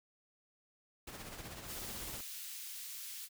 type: noise with tremolo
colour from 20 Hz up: pink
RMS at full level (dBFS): -46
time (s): 1.07-2.21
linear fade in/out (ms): 5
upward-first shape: sine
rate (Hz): 16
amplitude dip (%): 45
type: high-pass noise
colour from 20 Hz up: white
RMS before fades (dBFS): -46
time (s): 1.65-3.29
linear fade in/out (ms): 50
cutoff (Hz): 2400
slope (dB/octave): 12
effects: none